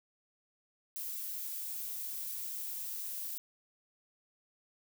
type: noise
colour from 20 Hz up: violet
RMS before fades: -40 dBFS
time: 0.96-3.38 s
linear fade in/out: 0 ms
effects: none